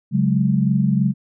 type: chord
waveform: sine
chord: C# suspended fourth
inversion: none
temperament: just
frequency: 138.59 / 184.79 / 207.9 Hz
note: C#3 / F#3 / G#3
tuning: 0 / -2 / +2 cents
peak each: -19 dBFS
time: 0.11-1.14 s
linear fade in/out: 50 ms
effects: none